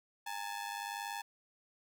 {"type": "ring-modulated tone", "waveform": "sawtooth", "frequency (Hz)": 864, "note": "A5", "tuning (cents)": -32, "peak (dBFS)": -32, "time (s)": [0.26, 1.22], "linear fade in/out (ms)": 10, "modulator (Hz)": 50.4, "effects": []}